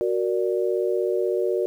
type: chord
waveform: sine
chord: Gb augmented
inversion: none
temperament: equal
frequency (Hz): 370 / 466.2 / 587.3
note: Gb4 / Bb4 / D5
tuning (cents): 0 / 0 / 0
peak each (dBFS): -23 / -25 / -28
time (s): 0.01-1.66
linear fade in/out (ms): 0
effects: 9-bit